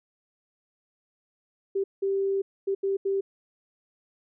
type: tone bursts at uneven times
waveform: sine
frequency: 391.4 Hz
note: G4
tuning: 3 cents flat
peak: -23 dBFS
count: 5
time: 1.75-1.84 / 2.02-2.42 / 2.67-2.75 / 2.83-2.97 / 3.05-3.21 s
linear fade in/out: 10 ms
effects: none